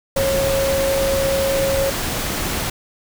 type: tone in noise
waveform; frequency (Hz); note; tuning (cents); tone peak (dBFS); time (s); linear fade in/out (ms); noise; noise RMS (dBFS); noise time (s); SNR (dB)
sine; 545; C#5; -29; -17; 0.16-1.9; 5; pink; -23; 0.16-2.7; +3
effects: none